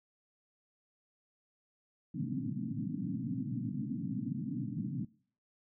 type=band-pass noise; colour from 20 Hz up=white; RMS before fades=-37 dBFS; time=2.14-5.05 s; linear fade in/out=5 ms; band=110 to 290 Hz; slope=96 dB/octave; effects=noise-tail reverb RT60 0.5 s tail -22 dB re dry